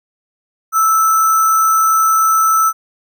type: tone with sample-and-hold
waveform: sine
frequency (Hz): 1318.5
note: E6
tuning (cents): 0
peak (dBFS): -9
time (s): 0.72-2.73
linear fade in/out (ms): 50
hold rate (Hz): 7350
effects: none